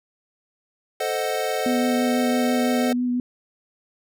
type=chord; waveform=square; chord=A diminished seventh; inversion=none; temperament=equal; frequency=440 / 523.3 / 622.3 / 740 Hz; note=A4 / C5 / Eb5 / Gb5; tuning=0 / 0 / 0 / 0 cents; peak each=-29 dBFS; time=1-2.93 s; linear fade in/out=5 ms
type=tone with vibrato; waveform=sine; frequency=246.9 Hz; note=B3; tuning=in tune; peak=-20 dBFS; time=1.66-3.2 s; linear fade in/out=2 ms; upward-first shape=sine; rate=6 Hz; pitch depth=14 cents each way
effects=none